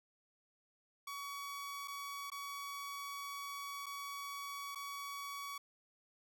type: tone with dropouts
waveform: sawtooth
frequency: 1129 Hz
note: C#6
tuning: 31 cents sharp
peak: -39 dBFS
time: 1.07-5.58 s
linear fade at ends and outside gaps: 5 ms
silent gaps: 1.876-1.88 / 2.302-2.317 / 3.86-3.864 / 4.749-4.756 s
effects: none